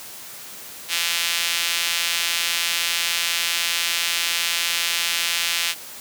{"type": "tone with high-pass filter", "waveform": "sawtooth", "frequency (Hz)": 170, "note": "F3", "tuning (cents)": -46, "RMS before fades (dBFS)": -23, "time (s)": [0.88, 5.75], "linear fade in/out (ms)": 50, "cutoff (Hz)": 2800, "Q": 1.3, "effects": ["white hiss -38 dBFS RMS until 6 s", "high-pass 100 Hz 12 dB/octave"]}